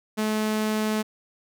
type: tone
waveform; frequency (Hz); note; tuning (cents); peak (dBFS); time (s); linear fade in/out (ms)
sawtooth; 215.5; A3; -36; -19; 0.17-1.03; 20
effects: none